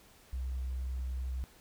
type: tone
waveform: sine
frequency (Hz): 64.1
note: C2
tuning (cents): -35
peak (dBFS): -32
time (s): 0.33-1.44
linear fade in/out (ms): 0
effects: tanh soft clip ceiling -30 dBFS + pink hiss -60 dBFS RMS until 1.6 s